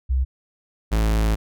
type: tone pair in turn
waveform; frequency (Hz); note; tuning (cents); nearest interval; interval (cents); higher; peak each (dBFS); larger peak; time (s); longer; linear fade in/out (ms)
sine / 45% pulse; 64.9 / 54.11; C2 / A1; -13 / -28; minor third; 315; first; -17; neither; 0.09-0.25 / 0.91-1.36; second; 20
effects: none